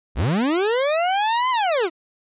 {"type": "linear two-way sweep", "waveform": "40% pulse", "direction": "up then down", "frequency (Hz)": [41.33, 1044, 305.6], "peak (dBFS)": -17, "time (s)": [0.15, 1.9], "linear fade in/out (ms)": 50, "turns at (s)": 1.5, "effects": ["resampled to 8000 Hz"]}